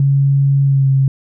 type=tone with pitch glide; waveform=sine; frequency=138.59 to 135.11 Hz; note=C#3 to C#3; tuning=0 to -44 cents; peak=-9 dBFS; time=0-1.08 s; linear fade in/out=2 ms; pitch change=-44 cents; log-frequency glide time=0.64-0.88 s; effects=none